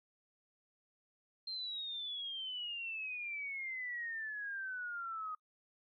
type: exponential sweep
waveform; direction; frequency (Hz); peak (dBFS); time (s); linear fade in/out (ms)
sine; down; 4186 to 1244.5; -39; 1.47-5.35; 5
effects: noise-tail reverb RT60 0.1 s tail -24 dB re dry